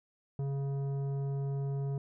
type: tone with tanh clipping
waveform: sine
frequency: 138.59 Hz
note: C#3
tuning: in tune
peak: -33 dBFS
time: 0.39-1.98 s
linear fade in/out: 2 ms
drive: 11 dB
effects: none